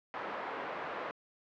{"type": "band-pass noise", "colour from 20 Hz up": "pink", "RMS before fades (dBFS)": -40, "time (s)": [0.14, 1.11], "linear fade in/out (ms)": 0, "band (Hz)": [530, 1500], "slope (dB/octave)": 12, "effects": ["low-pass 4000 Hz 12 dB/octave"]}